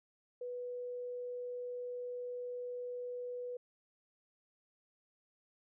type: tone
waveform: sine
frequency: 492 Hz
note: B4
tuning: 7 cents flat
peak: -39 dBFS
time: 0.41-3.57 s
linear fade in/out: 5 ms
effects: none